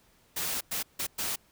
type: noise bursts at uneven times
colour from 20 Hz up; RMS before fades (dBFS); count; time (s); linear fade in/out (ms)
white; -32; 4; 0.36-0.61 / 0.71-0.83 / 0.99-1.07 / 1.18-1.36; 10
effects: pink hiss -64 dBFS RMS until 1.51 s